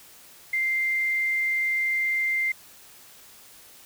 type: tone with quantisation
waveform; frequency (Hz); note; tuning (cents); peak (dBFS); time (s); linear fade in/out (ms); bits
sine; 2093; C7; 0; -22; 0.53-2.52; 5; 8
effects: white hiss -50 dBFS RMS until 3.85 s